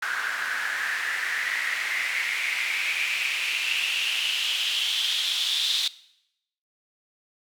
white noise with band-pass filter sweep, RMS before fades -27 dBFS, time 0.02-5.88 s, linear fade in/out 5 ms, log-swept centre 1500 to 3700 Hz, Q 6, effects noise-tail reverb RT60 0.8 s tail -19 dB re dry

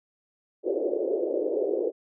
white band-pass noise, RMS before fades -27 dBFS, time 0.63-1.92 s, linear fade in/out 50 ms, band 340 to 520 Hz, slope 48 dB/octave, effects none

